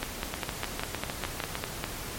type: two click trains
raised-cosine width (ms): 0.3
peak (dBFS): -13 / -14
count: 10 / 9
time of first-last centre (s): 0.03-1.841 / 0.34-1.554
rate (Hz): 4.97 / 6.59
effects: pink hiss -38 dBFS RMS until 2.18 s + MP3 64 kbps